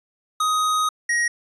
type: tone pair in turn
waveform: square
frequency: 1253 / 1887.7 Hz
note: D#6 / A#6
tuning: +12 / +21 cents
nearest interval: perfect fifth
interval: 709 cents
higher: second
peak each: -19 dBFS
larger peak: neither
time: 0.4-0.89 / 1.09-1.28 s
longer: first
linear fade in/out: 5 ms
effects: resampled to 24000 Hz